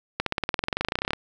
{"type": "accelerating click train", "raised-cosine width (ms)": 0.3, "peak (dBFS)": -8, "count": 23, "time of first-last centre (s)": [0.2, 1.133], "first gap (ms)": 63, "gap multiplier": 0.96, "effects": []}